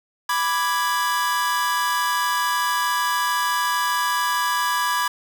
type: chord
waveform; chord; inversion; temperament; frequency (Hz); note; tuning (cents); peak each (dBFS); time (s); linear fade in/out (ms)
45% pulse; G# diminished; first; equal; 987.8 / 1174.7 / 1661.2; B5 / D6 / G#6; 0 / 0 / 0; -23 / -25 / -25; 0.29-5.08; 5
effects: none